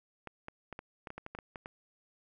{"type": "clicks", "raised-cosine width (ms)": 0.5, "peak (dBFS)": -27, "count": 12, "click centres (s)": [0.273, 0.484, 0.727, 0.791, 1.072, 1.104, 1.18, 1.264, 1.35, 1.388, 1.558, 1.659], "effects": []}